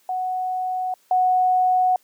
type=tone pair in turn; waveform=sine; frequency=740 / 737.1 Hz; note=F#5 / F#5; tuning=0 / -7 cents; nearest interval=unison; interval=7 cents; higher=first; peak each=-22 / -15 dBFS; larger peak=second; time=0.09-0.94 / 1.11-1.96 s; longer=neither; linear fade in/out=2 ms; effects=white hiss -60 dBFS RMS until 2.03 s + high-pass 200 Hz 12 dB/octave